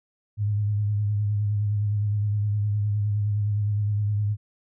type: tone with vibrato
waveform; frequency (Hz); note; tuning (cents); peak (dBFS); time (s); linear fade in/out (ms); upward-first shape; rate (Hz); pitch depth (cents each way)
sine; 103.83; G#2; 0; -21; 0.37-4.37; 50; sine; 9.7; 36
effects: none